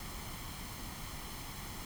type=noise with comb filter; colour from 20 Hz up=pink; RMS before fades=-44 dBFS; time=0-1.85 s; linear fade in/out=2 ms; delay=0.95 ms; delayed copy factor=+0.5; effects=none